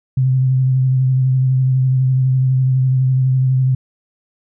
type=tone with vibrato; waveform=sine; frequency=130.2 Hz; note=C3; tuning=8 cents flat; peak=-11 dBFS; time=0.17-3.75 s; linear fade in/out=5 ms; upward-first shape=sine; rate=12 Hz; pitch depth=24 cents each way; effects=none